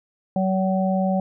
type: harmonic tone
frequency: 189.1 Hz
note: F#3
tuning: 38 cents sharp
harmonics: 1 / 3 / 4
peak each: -20 / -25 / -26 dBFS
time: 0.36-1.2 s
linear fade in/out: 2 ms
effects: none